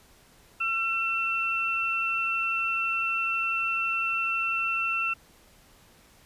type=tone pair together; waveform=sine; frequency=1347 / 2694 Hz; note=E6 / E7; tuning=+37 / +37 cents; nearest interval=octave; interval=1200 cents; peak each=-30 / -26 dBFS; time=0.6-5.14 s; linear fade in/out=10 ms; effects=pink hiss -57 dBFS RMS until 6.25 s + resampled to 32000 Hz